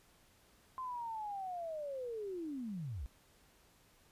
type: linear sweep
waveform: sine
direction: down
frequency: 1046.5 to 53 Hz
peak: -39 dBFS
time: 0.78-3.06 s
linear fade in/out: 0 ms
effects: pink hiss -67 dBFS RMS until 4.11 s + resampled to 32000 Hz